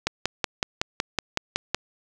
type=click train; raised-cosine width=0.2 ms; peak=-5 dBFS; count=10; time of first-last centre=0.07-1.746 s; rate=5.37 Hz; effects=none